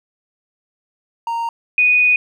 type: tone pair in turn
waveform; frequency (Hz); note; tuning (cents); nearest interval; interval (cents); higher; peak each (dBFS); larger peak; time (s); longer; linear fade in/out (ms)
triangle / sine; 927 / 2479; A#5 / D#7; -10 / -7; octave + perfect fourth; 1703; second; -17 / -10; second; 1.27-1.49 / 1.78-2.16; second; 2
effects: none